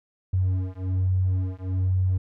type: beating tone pair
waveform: triangle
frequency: 92.5 / 93.7 Hz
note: F#2 / F#2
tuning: 0 / +22 cents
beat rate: 1.2 Hz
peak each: -21 dBFS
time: 0.33-2.18 s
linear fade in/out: 10 ms
effects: tanh soft clip ceiling -17 dBFS